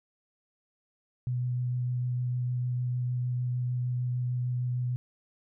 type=tone with vibrato; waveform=sine; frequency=124.1 Hz; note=B2; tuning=9 cents sharp; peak=-27 dBFS; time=1.27-4.96 s; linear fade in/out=0 ms; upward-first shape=sine; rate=6.6 Hz; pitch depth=10 cents each way; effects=none